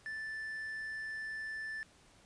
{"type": "tone", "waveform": "triangle", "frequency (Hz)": 1760, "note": "A6", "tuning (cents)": 0, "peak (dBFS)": -37, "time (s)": [0.06, 1.83], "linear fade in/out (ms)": 0, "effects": ["pink hiss -63 dBFS RMS until 2.25 s", "resampled to 22050 Hz"]}